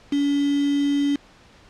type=tone with quantisation; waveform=sine; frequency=284.5 Hz; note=C#4; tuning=45 cents sharp; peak=-18 dBFS; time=0.12-1.16 s; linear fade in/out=5 ms; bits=5; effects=pink hiss -51 dBFS RMS until 1.69 s + low-pass 5000 Hz 12 dB/octave